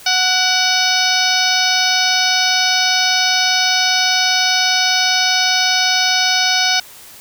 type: harmonic tone with a mistuned harmonic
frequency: 740 Hz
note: F#5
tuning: in tune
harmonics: 1 / 2 / 3 / 4 / 5 / 6 / 7 / 8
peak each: -21 / -20 / -21 / -22 / -21 / -21 / -19 / -23 dBFS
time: 0.06-6.8 s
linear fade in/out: 5 ms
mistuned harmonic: 3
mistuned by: +50 cents
effects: white hiss -39 dBFS RMS until 7.2 s

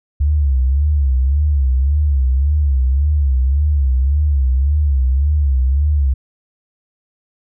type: tone with vibrato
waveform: sine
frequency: 69.3 Hz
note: C#2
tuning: in tune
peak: -11 dBFS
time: 0.2-6.14 s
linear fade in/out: 10 ms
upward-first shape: sine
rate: 1.8 Hz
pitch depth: 140 cents each way
effects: none

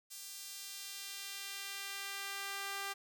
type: tone with high-pass filter sweep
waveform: sawtooth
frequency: 395.8 Hz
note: G4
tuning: 17 cents sharp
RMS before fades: -44 dBFS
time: 0.1-2.94 s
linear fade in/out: 20 ms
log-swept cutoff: 6100 to 1100 Hz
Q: 0.83
effects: 11-bit

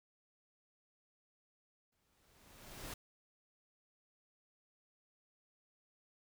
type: noise with exponential growth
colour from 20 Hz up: pink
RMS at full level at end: -44 dBFS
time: 1.92-2.94 s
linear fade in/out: 5 ms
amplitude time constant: 220 ms
effects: none

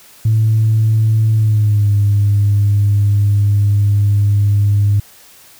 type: tone with pitch glide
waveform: sine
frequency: 110 to 102.04 Hz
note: A2 to G#2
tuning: 0 to -30 cents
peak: -8 dBFS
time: 0.25-5 s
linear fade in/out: 5 ms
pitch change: -130 cents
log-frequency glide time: 1.33-1.92 s
effects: tanh soft clip ceiling -5 dBFS + white hiss -43 dBFS RMS until 5.59 s

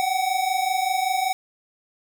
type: tone pair together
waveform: square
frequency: 741 / 766.2 Hz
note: F#5 / G5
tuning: +2 / -40 cents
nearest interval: minor second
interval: 58 cents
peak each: -25 / -24 dBFS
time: 0-1.33 s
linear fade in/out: 0 ms
effects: none

